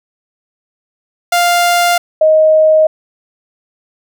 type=tone pair in turn; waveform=sawtooth / sine; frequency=699 / 625.9 Hz; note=F5 / D#5; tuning=+1 / +10 cents; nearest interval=major second; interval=191 cents; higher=first; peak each=-5 dBFS; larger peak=neither; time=1.32-1.98 / 2.21-2.87 s; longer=neither; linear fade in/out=5 ms; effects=none